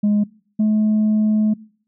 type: tone pair in turn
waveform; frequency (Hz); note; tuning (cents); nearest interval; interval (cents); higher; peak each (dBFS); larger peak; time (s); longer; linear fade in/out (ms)
sine; 207.7 / 214.3; G#3 / A3; 0 / -45; minor second; 55; second; -11; neither; 0.03-0.24 / 0.59-1.54; second; 10
effects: noise-tail reverb RT60 0.5 s tail -23 dB re dry + tanh soft clip ceiling -12 dBFS